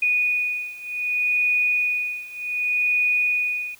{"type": "beating tone pair", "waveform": "sine", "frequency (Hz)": [2469, 2469.66], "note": ["D#7", "D#7"], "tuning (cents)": [-14, -14], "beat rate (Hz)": 0.66, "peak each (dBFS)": [-24, -22], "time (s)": [0.02, 3.75], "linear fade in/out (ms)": 5, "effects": ["white hiss -52 dBFS RMS until 3.79 s"]}